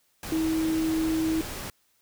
sine tone in noise, 320.1 Hz, D#4, 49 cents sharp, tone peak -23 dBFS, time 0.32-1.41 s, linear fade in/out 2 ms, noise pink, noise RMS -36 dBFS, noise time 0.23-1.7 s, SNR +10 dB, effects white hiss -68 dBFS RMS until 2.01 s

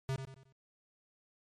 square tone with echo, 133.7 Hz, C3, 38 cents sharp, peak -33 dBFS, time 0.09-0.16 s, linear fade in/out 0 ms, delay 91 ms, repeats 4, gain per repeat -8 dB, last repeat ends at 0.524 s, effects low-pass 9000 Hz 12 dB/octave + MP3 64 kbps

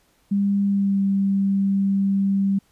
sine tone with pitch glide, 200 to 196.34 Hz, G3 to G3, +35 to +3 cents, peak -17 dBFS, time 0.31-2.59 s, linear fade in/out 10 ms, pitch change -32 cents, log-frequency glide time 0.64-1.01 s, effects pink hiss -62 dBFS RMS until 2.71 s + resampled to 32000 Hz

